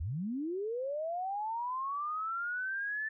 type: linear sweep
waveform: sine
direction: up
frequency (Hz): 65.41 to 1767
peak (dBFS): -33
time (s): 0-3.09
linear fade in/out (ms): 10
effects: none